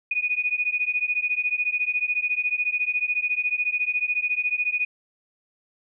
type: beating tone pair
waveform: sine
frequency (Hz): 2465 / 2479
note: D#7 / D#7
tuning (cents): -17 / -7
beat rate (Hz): 14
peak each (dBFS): -25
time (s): 0.11-4.85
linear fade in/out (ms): 5
effects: none